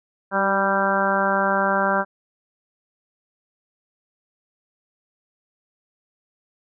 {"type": "harmonic tone with a mistuned harmonic", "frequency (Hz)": 196, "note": "G3", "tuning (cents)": 0, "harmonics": [1, 2, 3, 4, 5, 6, 7, 8], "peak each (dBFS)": [-27, -30, -24, -26, -25, -29, -25, -25], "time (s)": [0.31, 2.05], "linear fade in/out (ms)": 50, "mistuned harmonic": 2, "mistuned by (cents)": -26, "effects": []}